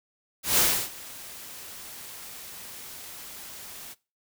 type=noise with ADSR envelope; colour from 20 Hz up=white; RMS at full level=-20 dBFS; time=0.43-3.95 s; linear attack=150 ms; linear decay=310 ms; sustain=-22 dB; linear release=33 ms; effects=noise-tail reverb RT60 0.3 s tail -21 dB re dry